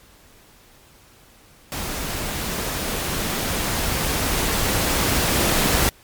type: noise with level ramp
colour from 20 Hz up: pink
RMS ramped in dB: -28 to -18 dBFS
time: 1.72-5.89 s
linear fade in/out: 0 ms
effects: pink hiss -51 dBFS RMS until 6.03 s + MP3 96 kbps